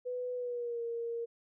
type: tone with pitch glide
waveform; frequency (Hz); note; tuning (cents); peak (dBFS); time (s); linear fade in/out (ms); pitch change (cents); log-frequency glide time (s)
sine; 496.8 to 466.2; B4 to A#4; +10 to 0; -34; 0.05-1.26; 20; -110; 0.35-0.82
effects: none